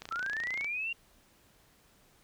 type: click train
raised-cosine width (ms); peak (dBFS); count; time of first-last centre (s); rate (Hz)
0.2; -24; 19; 0.02-0.645; 28.8
type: linear sweep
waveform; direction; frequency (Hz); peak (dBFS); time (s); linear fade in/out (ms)
sine; up; 1300 to 2794; -32; 0.11-0.93; 5
effects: pink hiss -64 dBFS RMS until 2.23 s